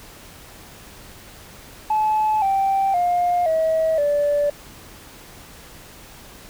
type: tone with pitch steps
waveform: sine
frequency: 861 / 780.5 / 707.5 / 641.3 / 581.3 Hz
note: A5 / G5 / F5 / E5 / D5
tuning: -38 / -8 / +22 / -48 / -18 cents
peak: -15 dBFS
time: 1.9-4.5 s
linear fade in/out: 5 ms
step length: 520 ms
effects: tanh soft clip ceiling -13 dBFS + pink hiss -43 dBFS RMS until 6.49 s